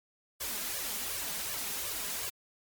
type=noise with flanger; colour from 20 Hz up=white; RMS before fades=-36 dBFS; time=0.4-2.3 s; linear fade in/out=10 ms; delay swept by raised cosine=1.7 to 5 ms; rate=2.7 Hz; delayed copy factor=+1; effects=MP3 96 kbps